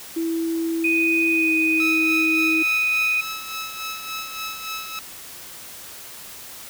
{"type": "tone with pitch glide", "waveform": "sine", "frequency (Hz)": [329.6, 320.8], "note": ["E4", "E4"], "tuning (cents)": [0, -47], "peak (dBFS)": -21, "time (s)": [0.16, 2.63], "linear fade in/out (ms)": 10, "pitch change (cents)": -47, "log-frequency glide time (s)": [1.29, 1.52]}
{"type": "tone", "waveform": "sine", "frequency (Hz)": 2489, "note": "D#7", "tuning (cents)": 0, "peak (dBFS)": -18, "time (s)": [0.84, 3.21], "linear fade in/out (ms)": 5}
{"type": "tone with tremolo", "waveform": "15% pulse", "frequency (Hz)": 1300, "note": "E6", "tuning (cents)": -24, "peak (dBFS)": -21, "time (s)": [1.8, 4.99], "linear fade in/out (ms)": 0, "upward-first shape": "sine", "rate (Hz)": 3.5, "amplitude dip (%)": 55}
{"effects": ["white hiss -39 dBFS RMS until 6.69 s"]}